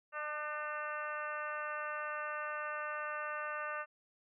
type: harmonic tone with a mistuned harmonic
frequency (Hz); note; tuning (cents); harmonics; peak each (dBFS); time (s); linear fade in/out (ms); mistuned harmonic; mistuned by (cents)
300.7; D4; +41; 2 / 3 / 4 / 5 / 6 / 7 / 8 / 9; -44 / -51 / -41 / -43 / -46 / -54 / -58 / -50; 0.12-3.86; 50; 3; -16
effects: none